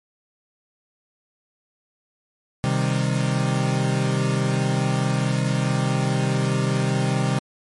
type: chord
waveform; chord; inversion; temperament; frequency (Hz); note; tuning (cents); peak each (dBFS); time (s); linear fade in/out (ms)
40% pulse; C minor; none; equal; 130.81 / 155.56 / 196; C3 / Eb3 / G3; 0 / 0 / 0; -21 / -24 / -25; 2.64-7.39; 0
effects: MP3 48 kbps